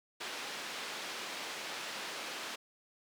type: band-pass noise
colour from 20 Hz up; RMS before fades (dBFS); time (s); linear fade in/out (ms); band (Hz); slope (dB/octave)
white; -42; 0.2-2.56; 10; 280 to 3900; 12
effects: none